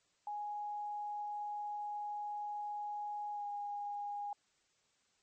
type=tone with pitch glide; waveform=sine; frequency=830.6 to 819.6 Hz; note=G#5 to G#5; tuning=0 to -23 cents; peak=-38 dBFS; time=0.27-4.33 s; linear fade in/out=2 ms; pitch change=-23 cents; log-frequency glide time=3.32-3.45 s; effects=white hiss -75 dBFS RMS until 5.22 s + MP3 32 kbps